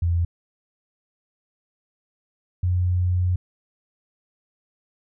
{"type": "tone pair in turn", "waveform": "sine", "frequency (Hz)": [85.4, 90.08], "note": ["F2", "F#2"], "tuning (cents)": [-38, -46], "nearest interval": "minor second", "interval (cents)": 92, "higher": "second", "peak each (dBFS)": -18, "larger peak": "neither", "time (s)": [[0.02, 0.25], [2.63, 3.36]], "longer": "second", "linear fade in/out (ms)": 5, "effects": []}